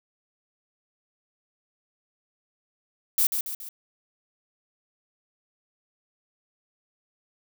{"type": "noise with echo", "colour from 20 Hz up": "violet", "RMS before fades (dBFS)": -21, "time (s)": [3.18, 3.27], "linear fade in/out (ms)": 2, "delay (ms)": 140, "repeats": 3, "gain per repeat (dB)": -6, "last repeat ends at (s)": 3.69, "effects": []}